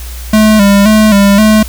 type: tone with vibrato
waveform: square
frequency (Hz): 207.7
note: G#3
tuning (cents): 0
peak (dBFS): -4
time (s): 0.33-1.63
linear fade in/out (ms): 5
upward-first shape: square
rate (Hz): 1.9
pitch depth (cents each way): 65
effects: added 60 Hz sine -21 dBFS peak until 1.68 s + white hiss -30 dBFS RMS until 1.68 s